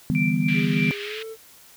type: chord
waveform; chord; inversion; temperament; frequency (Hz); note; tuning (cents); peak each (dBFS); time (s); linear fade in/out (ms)
sine; E minor seventh; third; just; 148.33 / 164.81 / 197.78 / 247.2; D3 / E3 / G3 / B3; +18 / 0 / +16 / +2; -26 / -24 / -25 / -24; 0.1-0.91; 0
type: tone with tremolo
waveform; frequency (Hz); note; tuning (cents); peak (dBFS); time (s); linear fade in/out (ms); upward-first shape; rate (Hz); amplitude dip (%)
sine; 2349; D7; 0; -23; 0.15-0.94; 0; sine; 3.2; 85
type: band-pass noise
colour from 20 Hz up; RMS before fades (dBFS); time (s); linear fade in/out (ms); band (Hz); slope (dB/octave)
white; -35; 0.48-1.23; 5; 1800 to 3200; 24
type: tone with pitch glide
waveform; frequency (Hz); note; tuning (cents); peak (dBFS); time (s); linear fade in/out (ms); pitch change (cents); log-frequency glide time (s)
triangle; 407.8 to 444.7; G#4 to A4; -32 to +18; -31; 0.53-1.37; 50; +150; 1.02-1.23
effects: white hiss -50 dBFS RMS until 1.76 s